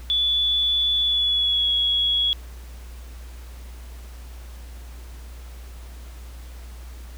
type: tone with pitch glide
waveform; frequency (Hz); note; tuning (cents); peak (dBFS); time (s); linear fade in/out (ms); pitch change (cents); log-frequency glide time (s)
sine; 3451 to 3343; A7 to G#7; -34 to +11; -18; 0.1-2.33; 0; -55; 0.99-1.71
effects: added 60 Hz sine -36 dBFS peak until 7.17 s + pink hiss -49 dBFS RMS until 7.17 s